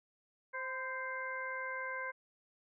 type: harmonic tone with a mistuned harmonic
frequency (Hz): 523.3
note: C5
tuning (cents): 0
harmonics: 1 / 2 / 3 / 4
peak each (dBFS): -45 / -43 / -41 / -44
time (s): 0.53-2.12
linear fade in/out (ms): 20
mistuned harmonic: 2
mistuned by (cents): -38
effects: none